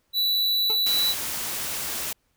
square tone, 3951 Hz, B7, in tune, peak -21 dBFS, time 0.13-1.15 s, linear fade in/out 50 ms
25% pulse tone with exponential decay, 436.7 Hz, A4, 13 cents flat, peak -25 dBFS, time 0.7-0.83 s, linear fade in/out 0 ms, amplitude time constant 27 ms
white noise, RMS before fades -30 dBFS, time 0.86-2.13 s, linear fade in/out 5 ms
effects pink hiss -70 dBFS RMS until 2.36 s

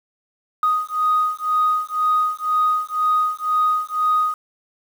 sine beating tone pair, 1244.5 / 1246.5 Hz, D#6 / D#6, 0 / +3 cents, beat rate 2 Hz, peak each -19 dBFS, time 0.63-4.34 s, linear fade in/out 2 ms, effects tanh soft clip ceiling -10 dBFS + 7-bit

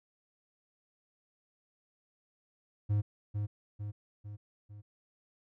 triangle tone with echo, 103.83 Hz, G#2, in tune, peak -24 dBFS, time 2.89-3.02 s, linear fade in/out 20 ms, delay 450 ms, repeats 4, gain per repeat -5 dB, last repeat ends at 4.82 s, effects none

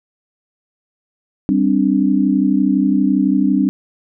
sine chord, G suspended fourth, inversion none, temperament equal, 196 / 261.6 / 293.7 Hz, G3 / C4 / D4, 0 / 0 / 0 cents, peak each -16 dBFS, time 1.49-3.69 s, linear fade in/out 0 ms, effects none

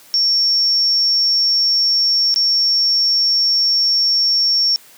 sine tone with dropouts, 5480 Hz, F8, 34 cents flat, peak -12 dBFS, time 0.14-4.76 s, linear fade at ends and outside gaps 0 ms, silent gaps 2.342-2.36 s, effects white hiss -45 dBFS RMS until 4.97 s + high-pass 150 Hz 12 dB/octave

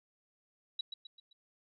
sine tone with echo, 3900 Hz, B7, 23 cents flat, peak -32 dBFS, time 0.79-0.81 s, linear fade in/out 5 ms, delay 130 ms, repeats 4, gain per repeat -7 dB, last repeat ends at 1.33 s, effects MP3 64 kbps

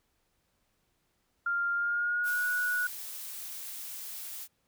sine tone with pitch glide, 1396.9 to 1466.3 Hz, F6 to F#6, 0 to -16 cents, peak -27 dBFS, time 1.46-2.87 s, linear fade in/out 5 ms, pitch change +84 cents, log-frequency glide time 1.74-2.45 s
blue noise, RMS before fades -41 dBFS, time 2.23-4.48 s, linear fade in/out 50 ms
effects pink hiss -75 dBFS RMS until 4.67 s

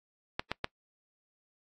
clicks, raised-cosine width 0.3 ms, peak -14 dBFS, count 3, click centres 0.395 / 0.516 / 0.644 s, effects noise-tail reverb RT60 0.1 s tail -23 dB re dry + AAC 48 kbps

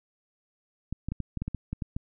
clicks, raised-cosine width 5 ms, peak -19 dBFS, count 11, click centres 0.926 / 1.086 / 1.12 / 1.203 / 1.373 / 1.42 / 1.48 / 1.547 / 1.73 / 1.822 / 1.965 s, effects none

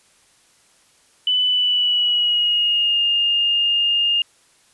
sine tone with pitch glide, 2994 to 2826 Hz, F#7 to F7, +20 to +20 cents, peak -15 dBFS, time 1.27-4.22 s, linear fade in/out 2 ms, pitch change -100 cents, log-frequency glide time 1.47-3.01 s, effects white hiss -56 dBFS RMS until 4.73 s + resampled to 24000 Hz

